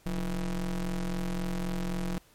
square ring-modulated tone, 80.1 Hz, E2, 49 cents flat, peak -27 dBFS, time 0.06-2.18 s, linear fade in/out 0 ms, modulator 102 Hz, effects pink hiss -61 dBFS RMS until 2.34 s + MP3 64 kbps

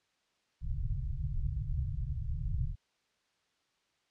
pink low-pass noise, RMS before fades -34 dBFS, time 0.61-2.76 s, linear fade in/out 50 ms, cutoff 150 Hz, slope 96 dB/octave, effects white hiss -75 dBFS RMS until 4.1 s + low-pass 5000 Hz 12 dB/octave

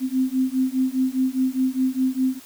sine beating tone pair, 257.5 / 262.4 Hz, C4 / C4, -28 / +5 cents, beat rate 4.9 Hz, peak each -22 dBFS, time 0-2.4 s, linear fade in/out 50 ms, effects white hiss -46 dBFS RMS until 2.45 s

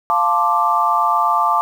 sine chord, D minor seventh, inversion first, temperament equal, 698.5 / 880 / 1046.5 / 1174.7 Hz, F5 / A5 / C6 / D6, 0 / 0 / 0 / 0 cents, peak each -21 / -18 / -22 / -16 dBFS, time 0.1-1.61 s, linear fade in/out 0 ms, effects 7-bit

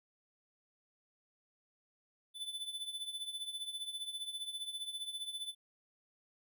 square tone with tremolo, 3500 Hz, A7, 10 cents flat, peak -37 dBFS, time 2.34-5.55 s, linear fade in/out 50 ms, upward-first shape triangle, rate 15 Hz, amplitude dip 80%, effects none

